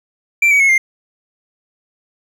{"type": "tone with pitch steps", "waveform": "triangle", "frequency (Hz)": [2349, 2265, 2184, 2106], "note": ["D7", "C#7", "C#7", "C7"], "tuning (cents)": [0, 37, -26, 11], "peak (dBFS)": -7, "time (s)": [0.42, 0.78], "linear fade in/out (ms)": 5, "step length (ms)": 90, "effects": []}